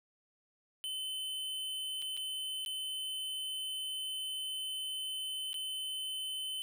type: tone with dropouts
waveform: square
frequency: 3049 Hz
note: G7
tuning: 49 cents flat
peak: -37 dBFS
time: 0.84-6.62 s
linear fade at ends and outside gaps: 0 ms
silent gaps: 2.019-2.023 / 2.168-2.174 / 2.65-2.661 / 5.531-5.542 s
effects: none